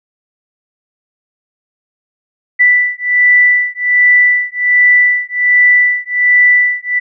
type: beating tone pair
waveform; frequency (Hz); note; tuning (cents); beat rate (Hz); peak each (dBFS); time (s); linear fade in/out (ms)
sine; 1975.5 / 1976.8; B6 / B6; 0 / +1; 1.3; -10; 2.59-7; 20
effects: none